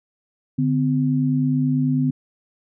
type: tone pair together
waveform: sine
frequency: 146.83 / 256.1 Hz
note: D3 / C4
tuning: 0 / -37 cents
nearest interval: minor seventh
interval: 963 cents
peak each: -20 / -19 dBFS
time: 0.58-2.11 s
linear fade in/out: 10 ms
effects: none